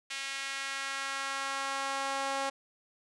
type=tone with high-pass filter sweep; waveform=sawtooth; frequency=272.9 Hz; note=C#4; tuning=27 cents flat; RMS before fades=-35 dBFS; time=0.1-2.5 s; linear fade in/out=10 ms; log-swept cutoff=2300 to 700 Hz; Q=1.4; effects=resampled to 22050 Hz